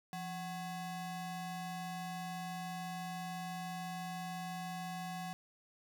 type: ring-modulated tone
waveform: square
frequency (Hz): 460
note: A#4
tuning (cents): -23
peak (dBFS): -38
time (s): 0.13-5.33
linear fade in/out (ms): 0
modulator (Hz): 287
effects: none